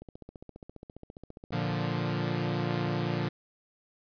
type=click train; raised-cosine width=2 ms; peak=-31 dBFS; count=26; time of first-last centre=0.02-1.709 s; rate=14.8 Hz
type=chord; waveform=sawtooth; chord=Bb major; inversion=none; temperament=equal; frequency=116.54 / 146.83 / 174.61 Hz; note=Bb2 / D3 / F3; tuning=0 / 0 / 0 cents; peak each=-29 dBFS; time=1.52-3.29 s; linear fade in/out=10 ms
effects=resampled to 11025 Hz + 10-bit